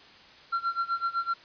triangle tone with tremolo, 1368 Hz, F6, 36 cents flat, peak -22 dBFS, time 0.52-1.34 s, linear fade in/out 10 ms, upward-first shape sine, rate 7.9 Hz, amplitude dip 90%, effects white hiss -52 dBFS RMS until 1.44 s + resampled to 11025 Hz

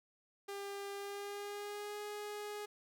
sawtooth tone with pitch glide, 399.8 to 416.1 Hz, G4 to G#4, +34 to +3 cents, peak -38 dBFS, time 0.48-2.66 s, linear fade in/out 10 ms, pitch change +69 cents, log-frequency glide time 0.94-2 s, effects none

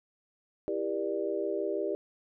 sine chord, E half-diminished seventh, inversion none, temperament just, 329.6 / 395.6 / 474.7 / 593.3 Hz, E4 / G4 / Bb4 / D5, 0 / +16 / +31 / +18 cents, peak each -36 / -32 / -37 / -35 dBFS, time 0.68-1.95 s, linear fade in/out 0 ms, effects none

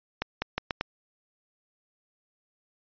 accelerating click train, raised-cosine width 0.3 ms, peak -11 dBFS, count 5, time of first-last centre 0.22-0.81 s, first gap 200 ms, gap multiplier 0.8, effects resampled to 11025 Hz

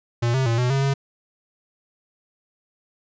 square tone with pitch steps, 118.4 / 132.3 / 115.8 / 124.3 / 136.5 / 137.7 Hz, A#2 / C3 / A#2 / B2 / C#3 / C#3, +27 / +20 / -11 / +12 / -26 / -11 cents, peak -19 dBFS, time 0.22-0.94 s, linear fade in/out 10 ms, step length 120 ms, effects resampled to 16000 Hz

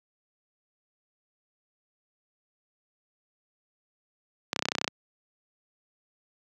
clicks, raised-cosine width 0.2 ms, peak -8 dBFS, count 12, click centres 4.531 / 4.562 / 4.592 / 4.624 / 4.655 / 4.686 / 4.719 / 4.752 / 4.784 / 4.814 / 4.844 / 4.878 s, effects high-pass 150 Hz 12 dB/octave

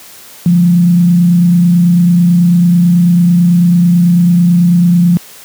sine tone with frequency modulation, 174.4 Hz, F3, 2 cents flat, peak -4 dBFS, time 0.46-5.17 s, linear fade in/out 0 ms, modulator 29.1 Hz, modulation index 0.32, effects white hiss -35 dBFS RMS until 5.44 s + high-pass 100 Hz 12 dB/octave

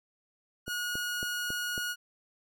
sawtooth tone, 1447 Hz, F#6, 39 cents flat, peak -28 dBFS, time 0.66-1.96 s, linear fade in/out 50 ms
click train, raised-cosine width 2 ms, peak -26 dBFS, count 5, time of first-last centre 0.68-1.779 s, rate 3.64 Hz
effects none

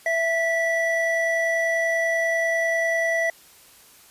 triangle tone pair together, 664 / 1961.8 Hz, E5 / B6, +12 / -12 cents, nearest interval octave + perfect fifth, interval 1876 cents, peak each -21 dBFS, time 0.06-3.3 s, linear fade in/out 2 ms, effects white hiss -51 dBFS RMS until 4.1 s + resampled to 32000 Hz

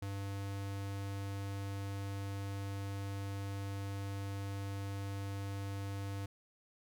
square tone, 99 Hz, G2, 18 cents sharp, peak -39 dBFS, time 0.02-6.26 s, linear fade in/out 5 ms, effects none

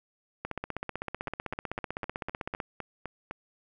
two click trains, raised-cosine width 0.5 ms, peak -21 / -18 dBFS, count 9 / 35, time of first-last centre 1.28-3.31 / 0.45-2.602 s, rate 3.94 / 15.8 Hz, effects none

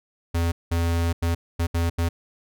square tone bursts at uneven times, 84.4 Hz, E2, 41 cents sharp, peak -21 dBFS, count 6, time 0.34-0.52 / 0.71-1.13 / 1.22-1.35 / 1.59-1.67 / 1.74-1.9 / 1.98-2.09 s, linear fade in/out 10 ms, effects none

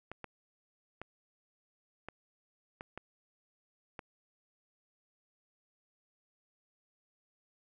clicks, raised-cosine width 0.5 ms, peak -27 dBFS, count 7, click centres 0.116 / 0.243 / 1.016 / 2.086 / 2.809 / 2.976 / 3.992 s, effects none

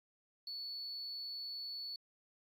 sine tone, 4435 Hz, C#8, in tune, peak -40 dBFS, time 0.47-1.96 s, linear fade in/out 2 ms, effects tanh soft clip ceiling -38 dBFS + AAC 48 kbps

